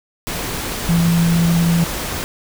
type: tone in noise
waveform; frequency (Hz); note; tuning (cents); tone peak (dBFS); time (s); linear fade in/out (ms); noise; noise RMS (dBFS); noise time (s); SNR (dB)
sine; 168.9; E3; +42; -12; 0.89-1.84; 0; pink; -24; 0.27-2.24; +9
effects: none